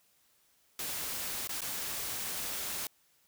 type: noise with dropouts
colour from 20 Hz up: white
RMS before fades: -37 dBFS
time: 0.79-2.87 s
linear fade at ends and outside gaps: 2 ms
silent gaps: 1.474-1.492 / 1.608-1.617 s
effects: white hiss -69 dBFS RMS until 3.27 s